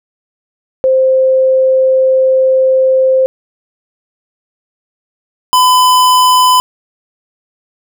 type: tone pair in turn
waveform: sine / square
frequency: 523.3 / 1007.5 Hz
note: C5 / B5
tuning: 0 / +34 cents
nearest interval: major seventh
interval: 1134 cents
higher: second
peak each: -6 dBFS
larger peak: neither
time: 0.84-3.26 / 5.53-6.6 s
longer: first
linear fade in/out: 0 ms
effects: none